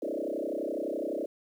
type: tone with frequency modulation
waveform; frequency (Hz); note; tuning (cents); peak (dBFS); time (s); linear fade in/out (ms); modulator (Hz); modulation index
sine; 444.4; A4; +17; -30; 0.02-1.26; 5; 31.8; 5.3
effects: 10-bit